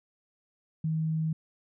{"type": "tone", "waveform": "sine", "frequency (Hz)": 158.8, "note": "D#3", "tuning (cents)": 36, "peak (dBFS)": -26, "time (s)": [0.84, 1.33], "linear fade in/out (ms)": 5, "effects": []}